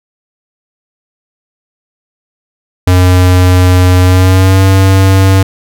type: tone with pitch glide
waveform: square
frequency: 91 to 95.91 Hz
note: F#2 to G2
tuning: -28 to -37 cents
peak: -4 dBFS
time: 2.87-5.43 s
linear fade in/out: 5 ms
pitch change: +91 cents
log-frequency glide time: 4.02-4.62 s
effects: none